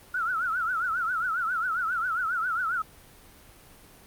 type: tone with vibrato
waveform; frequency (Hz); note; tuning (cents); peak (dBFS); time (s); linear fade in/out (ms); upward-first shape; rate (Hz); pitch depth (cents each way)
sine; 1393; F6; -5; -25; 0.14-2.82; 5; triangle; 7.4; 170
effects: pink hiss -52 dBFS RMS until 4.06 s + Opus 32 kbps